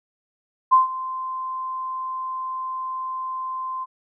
sine tone with ADSR envelope, 1039 Hz, C6, 12 cents flat, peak -9 dBFS, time 0.71-3.86 s, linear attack 22 ms, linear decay 140 ms, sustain -17 dB, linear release 32 ms, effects none

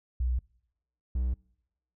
sine / triangle tone pair in turn, 61.74 / 62.24 Hz, B1 / B1, 0 / +14 cents, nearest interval unison, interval 14 cents, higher second, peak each -25 / -24 dBFS, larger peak second, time 0.2-0.39 / 1.15-1.34 s, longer neither, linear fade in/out 5 ms, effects noise-tail reverb RT60 0.8 s tail -25 dB re dry

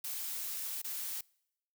blue noise with dropouts, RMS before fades -39 dBFS, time 0.04-1.21 s, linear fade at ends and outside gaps 5 ms, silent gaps 0.818-0.843 s, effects noise-tail reverb RT60 0.8 s tail -26 dB re dry

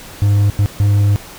triangle tone bursts at uneven times, 101.8 Hz, G#2, 34 cents flat, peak -7 dBFS, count 3, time 0.22-0.5 / 0.59-0.66 / 0.8-1.16 s, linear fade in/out 0 ms, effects pink hiss -35 dBFS RMS until 1.38 s

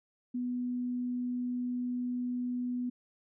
sine tone, 246.9 Hz, B3, in tune, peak -31 dBFS, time 0.34-2.9 s, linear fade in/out 10 ms, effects none

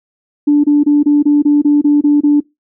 sine tone bursts, 292.4 Hz, D4, 7 cents flat, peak -5 dBFS, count 10, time 0.47-2.404 s, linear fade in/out 10 ms, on 170 ms, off 26 ms, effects noise-tail reverb RT60 0.2 s tail -23 dB re dry + tanh soft clip ceiling -1 dBFS

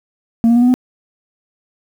sine tone with pitch steps, 230 / 235.4 / 240.9 / 246.5 / 252.3 Hz, A#3 / A#3 / B3 / B3 / B3, -23 / +17 / -43 / -3 / +37 cents, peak -5 dBFS, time 0.44-0.74 s, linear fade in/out 0 ms, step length 60 ms, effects tanh soft clip ceiling -7 dBFS + 7-bit

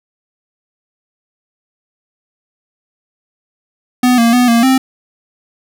square tone with pitch steps, 249.3 / 232.3 / 247.2 / 232.7 / 262.3 Hz, B3 / A#3 / B3 / A#3 / C4, +16 / -6 / +2 / -3 / +4 cents, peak -8 dBFS, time 4.03-4.78 s, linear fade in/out 5 ms, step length 150 ms, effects none

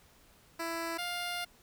10% pulse tone pair in turn, 332.1 / 703.7 Hz, E4 / F5, +13 / +13 cents, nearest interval octave + minor second, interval 1300 cents, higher second, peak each -26 dBFS, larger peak neither, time 0.59-0.98 / 0.98-1.45 s, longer second, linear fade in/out 10 ms, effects pink hiss -62 dBFS RMS until 1.62 s

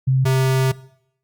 sine / square tone pair in turn, 131.7 / 131.7 Hz, C3 / C3, +12 / +12 cents, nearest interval unison, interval 0 cents, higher neither, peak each -13 / -15 dBFS, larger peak first, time 0.07-0.25 / 0.25-0.72 s, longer second, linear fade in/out 10 ms, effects noise-tail reverb RT60 0.7 s tail -20 dB re dry + Opus 48 kbps

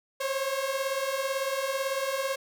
sawtooth beating tone pair, 529 / 547 Hz, C5 / C#5, +19 / -23 cents, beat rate 18 Hz, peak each -28 / -26 dBFS, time 0.2-2.36 s, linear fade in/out 10 ms, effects none

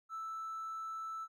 triangle tone with hard clipping, 1318.5 Hz, E6, in tune, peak -40 dBFS, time 0.09-1.28 s, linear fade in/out 50 ms, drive 4 dB, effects Opus 48 kbps

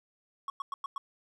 triangle tone bursts, 1108.7 Hz, C#6, in tune, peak -31 dBFS, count 5, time 0.48-0.98 s, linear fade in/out 2 ms, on 20 ms, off 100 ms, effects none

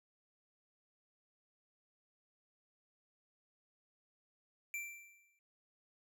square tone with exponential decay, 2349 Hz, D7, in tune, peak -38 dBFS, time 4.74-5.39 s, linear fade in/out 1 ms, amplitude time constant 140 ms, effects none

